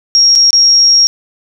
sine tone with dropouts, 5588 Hz, F8, in tune, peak -4 dBFS, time 0.15-1.07 s, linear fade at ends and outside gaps 0 ms, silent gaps 0.353-0.358 / 0.506-0.53 s, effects none

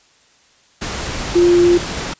sine tone in noise, 349.3 Hz, F4, in tune, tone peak -8 dBFS, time 1.35-1.78 s, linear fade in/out 10 ms, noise pink, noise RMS -24 dBFS, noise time 0.81-2.14 s, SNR +13 dB, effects white hiss -53 dBFS RMS until 2.19 s + resampled to 16000 Hz

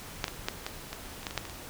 clicks, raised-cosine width 0.2 ms, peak -10 / -16 / -11 / -15 / -18 / -29 / -24 / -15 / -21 / -11 / -23 / -25 dBFS, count 12, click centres 0.242 / 0.281 / 0.485 / 0.665 / 0.93 / 1.058 / 1.231 / 1.268 / 1.309 / 1.377 / 1.453 / 1.497 s, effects pink hiss -44 dBFS RMS until 1.69 s

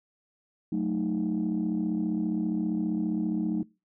sine chord, D# diminished, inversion first, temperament equal, 185 / 220 / 311.1 Hz, F#3 / A3 / D#4, 0 / 0 / 0 cents, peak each -29 dBFS, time 0.72-3.63 s, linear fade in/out 5 ms, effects noise-tail reverb RT60 0.3 s tail -25 dB re dry + tanh soft clip ceiling -20 dBFS

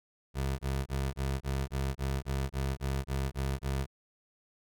25% pulse tone bursts, 67.5 Hz, C#2, 45 cents flat, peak -26 dBFS, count 13, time 0.34-3.866 s, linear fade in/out 50 ms, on 250 ms, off 23 ms, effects none

